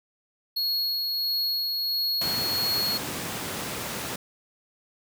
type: tone with tremolo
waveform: square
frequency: 4323 Hz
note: C#8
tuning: 44 cents flat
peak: -24 dBFS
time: 0.56-2.98 s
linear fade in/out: 10 ms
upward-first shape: sine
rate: 1.5 Hz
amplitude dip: 25%
type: high-pass noise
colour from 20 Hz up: pink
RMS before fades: -33 dBFS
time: 2.21-4.16 s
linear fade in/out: 5 ms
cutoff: 120 Hz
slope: 12 dB/octave
effects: none